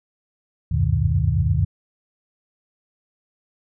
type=tone cluster; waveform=sine; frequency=72.3 / 89.6 / 98.4 / 121 / 153 Hz; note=D2 / F2 / G2 / B2 / D#3; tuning=-27 / +45 / +7 / -35 / -29 cents; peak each=-23 dBFS; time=0.71-1.65 s; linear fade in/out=10 ms; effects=none